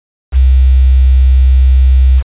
sine tone with quantisation, 64.8 Hz, C2, 16 cents flat, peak -3 dBFS, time 0.32-2.23 s, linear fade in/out 50 ms, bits 5, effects resampled to 8000 Hz

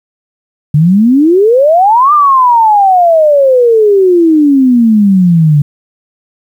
sine exponential two-way sweep, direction up then down, 142.4 to 1216 to 142.4 Hz, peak -3 dBFS, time 0.74-5.62 s, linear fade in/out 5 ms, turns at 2.13 s, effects 7-bit

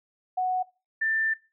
sine tone pair in turn, 739 / 1780.1 Hz, F#5 / A6, -2 / +20 cents, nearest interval octave + minor third, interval 1522 cents, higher second, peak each -23 dBFS, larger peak neither, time 0.37-0.63 / 1.01-1.34 s, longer second, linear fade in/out 10 ms, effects noise-tail reverb RT60 0.3 s tail -21 dB re dry

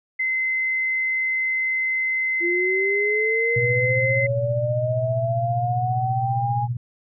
sine tone, 2058 Hz, C7, 29 cents flat, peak -20 dBFS, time 0.19-4.27 s, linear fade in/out 10 ms
sine linear sweep, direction up, 340 to 830.6 Hz, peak -22 dBFS, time 2.4-6.68 s, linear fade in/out 50 ms
sine tone with tremolo, 120.9 Hz, B2, 36 cents flat, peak -19 dBFS, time 3.56-6.77 s, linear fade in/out 5 ms, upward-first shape triangle, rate 15 Hz, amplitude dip 75%
effects none

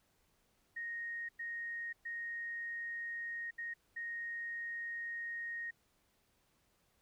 sine tone bursts at uneven times, 1864.7 Hz, A#6, in tune, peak -39 dBFS, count 5, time 0.76-1.29 / 1.39-1.93 / 2.05-3.51 / 3.58-3.74 / 3.96-5.71 s, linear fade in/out 10 ms, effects pink hiss -75 dBFS RMS until 7.01 s

